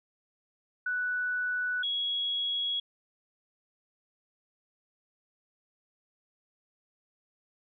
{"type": "tone pair in turn", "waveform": "sine", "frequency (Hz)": [1483, 3329], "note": ["F#6", "G#7"], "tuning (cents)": [4, 3], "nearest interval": "octave + major second", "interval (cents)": 1399, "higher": "second", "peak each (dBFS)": -28, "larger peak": "neither", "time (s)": [[0.86, 1.83], [1.83, 2.8]], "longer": "neither", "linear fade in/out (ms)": 5, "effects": []}